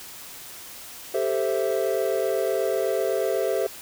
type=chord; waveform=triangle; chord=A minor seventh; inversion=third; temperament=equal; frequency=392 / 440 / 523.3 / 659.3 Hz; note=G4 / A4 / C5 / E5; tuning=0 / 0 / 0 / 0 cents; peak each=-25 / -26 / -25 / -26 dBFS; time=1.14-3.67 s; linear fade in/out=5 ms; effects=white hiss -41 dBFS RMS until 3.81 s